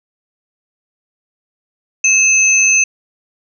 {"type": "tone pair together", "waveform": "sine", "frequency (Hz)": [2596, 6198], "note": ["E7", "G8"], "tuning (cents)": [-27, -21], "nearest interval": "octave + minor third", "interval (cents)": 1506, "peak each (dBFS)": -11, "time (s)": [2.04, 2.84], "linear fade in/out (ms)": 5, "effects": []}